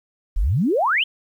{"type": "exponential sweep", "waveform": "sine", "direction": "up", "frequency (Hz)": [34.03, 3248], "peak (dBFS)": -16, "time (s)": [0.36, 1.04], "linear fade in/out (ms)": 10, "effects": ["9-bit"]}